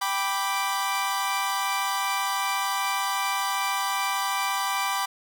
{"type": "chord", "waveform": "sawtooth", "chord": "G major", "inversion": "none", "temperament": "equal", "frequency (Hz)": [784, 987.8, 1174.7], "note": ["G5", "B5", "D6"], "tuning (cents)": [0, 0, 0], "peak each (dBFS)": [-26, -25, -25], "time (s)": [0.01, 5.06], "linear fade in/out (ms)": 10, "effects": []}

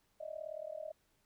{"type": "tone with amplitude modulation", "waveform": "sine", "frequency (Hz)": 623, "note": "D#5", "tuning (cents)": 2, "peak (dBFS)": -37, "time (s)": [0.2, 0.92], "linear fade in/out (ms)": 10, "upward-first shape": "sine", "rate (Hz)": 38.3, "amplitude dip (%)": 95, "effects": ["pink hiss -75 dBFS RMS until 1.25 s"]}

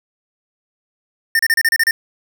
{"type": "tone bursts", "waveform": "square", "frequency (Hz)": 1813, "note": "A#6", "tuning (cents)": -49, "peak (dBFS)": -12, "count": 8, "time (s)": [1.35, 1.91], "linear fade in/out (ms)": 2, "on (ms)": 42, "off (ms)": 32, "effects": []}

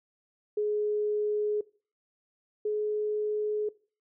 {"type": "tone pair in turn", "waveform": "sine", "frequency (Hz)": [420, 422.9], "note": ["G#4", "G#4"], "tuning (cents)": [19, 31], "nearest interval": "unison", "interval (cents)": 12, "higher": "second", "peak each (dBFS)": [-25, -26], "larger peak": "first", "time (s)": [[0.57, 1.61], [2.65, 3.69]], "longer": "neither", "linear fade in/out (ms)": 5, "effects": ["noise-tail reverb RT60 0.4 s tail -21 dB re dry"]}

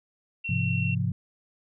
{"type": "tone", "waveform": "sine", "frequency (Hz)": 2722, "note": "F7", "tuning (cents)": -45, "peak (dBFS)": -30, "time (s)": [0.44, 0.95], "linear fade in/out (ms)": 10}
{"type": "chord", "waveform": "sine", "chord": "F minor", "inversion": "first", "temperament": "equal with one note detuned", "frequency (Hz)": [103.83, 130.81, 172.01], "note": ["Ab2", "C3", "F3"], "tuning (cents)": [0, 0, -26], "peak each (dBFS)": [-28, -28, -29], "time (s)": [0.49, 1.12], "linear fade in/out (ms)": 5}
{"effects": []}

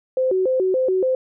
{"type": "tone with vibrato", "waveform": "sine", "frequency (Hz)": 440, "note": "A4", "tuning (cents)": 0, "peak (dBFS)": -16, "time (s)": [0.17, 1.15], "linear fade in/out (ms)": 2, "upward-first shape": "square", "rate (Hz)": 3.5, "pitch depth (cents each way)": 280, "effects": []}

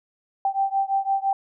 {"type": "beating tone pair", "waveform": "sine", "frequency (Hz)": [780, 785.9], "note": ["G5", "G5"], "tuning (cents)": [-9, 4], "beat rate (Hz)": 5.9, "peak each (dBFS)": [-23, -24], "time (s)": [0.45, 1.33], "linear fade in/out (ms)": 2, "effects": []}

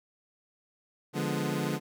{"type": "chord", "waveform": "25% pulse", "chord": "D diminished seventh", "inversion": "none", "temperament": "equal", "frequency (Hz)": [146.83, 174.61, 207.7, 246.9], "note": ["D3", "F3", "Ab3", "Cb4"], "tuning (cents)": [0, 0, 0, 0], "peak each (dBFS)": [-29, -31, -31, -33], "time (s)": [1.13, 1.8], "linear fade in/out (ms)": 50, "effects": []}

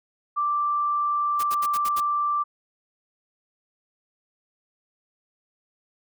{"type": "tone", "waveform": "sine", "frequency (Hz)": 1174.7, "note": "D6", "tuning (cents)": 0, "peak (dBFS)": -21, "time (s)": [0.36, 2.44], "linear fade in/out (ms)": 20}
{"type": "noise bursts", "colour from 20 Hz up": "white", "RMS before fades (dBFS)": -34, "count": 6, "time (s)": [1.39, 2.005], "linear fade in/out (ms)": 10, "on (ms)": 45, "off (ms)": 69}
{"effects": []}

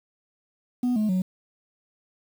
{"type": "tone with pitch steps", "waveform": "sine", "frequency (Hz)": [247.2, 214, 185.19], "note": ["B3", "A3", "F#3"], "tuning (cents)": [2, -48, 2], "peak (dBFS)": -18, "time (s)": [0.83, 1.22], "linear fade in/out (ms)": 5, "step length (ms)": 130, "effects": ["tanh soft clip ceiling -20 dBFS", "8-bit"]}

